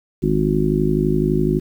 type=harmonic tone; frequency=51.91 Hz; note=G#1; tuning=in tune; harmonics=1 / 3 / 4 / 5 / 6 / 7; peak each=-25 / -20 / -23 / -23 / -25 / -20 dBFS; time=0.22-1.6 s; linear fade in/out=20 ms; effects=8-bit